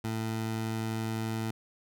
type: tone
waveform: 20% pulse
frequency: 111.5 Hz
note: A2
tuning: 23 cents sharp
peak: -26 dBFS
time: 0.04-1.51 s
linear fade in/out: 5 ms
effects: none